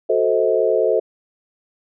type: chord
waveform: sine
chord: F# diminished seventh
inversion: none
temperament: equal with one note detuned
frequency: 370 / 440 / 523.3 / 638.3 Hz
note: F#4 / A4 / C5 / Eb5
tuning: 0 / 0 / 0 / +44 cents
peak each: -22 / -18 / -20 / -20 dBFS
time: 0.09-1 s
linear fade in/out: 10 ms
effects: none